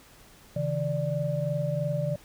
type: tone cluster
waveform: sine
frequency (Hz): 136.4 / 159.4 / 587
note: C#3 / D#3 / D5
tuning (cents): -28 / +42 / -1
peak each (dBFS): -30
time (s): 0.56-2.16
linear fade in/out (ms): 5
effects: pink hiss -54 dBFS RMS until 2.24 s